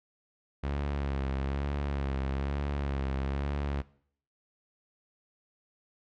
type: tone with vibrato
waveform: sawtooth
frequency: 69.3 Hz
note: C#2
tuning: in tune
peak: -26 dBFS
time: 0.63-3.82 s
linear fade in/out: 10 ms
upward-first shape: sine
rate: 1.1 Hz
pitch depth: 54 cents each way
effects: noise-tail reverb RT60 0.6 s tail -20 dB re dry + low-pass 3000 Hz 12 dB/octave